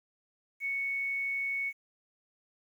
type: tone with quantisation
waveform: sine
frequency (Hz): 2217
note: C#7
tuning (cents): 0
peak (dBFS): -30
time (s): 0.6-1.73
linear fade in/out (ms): 50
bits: 10
effects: none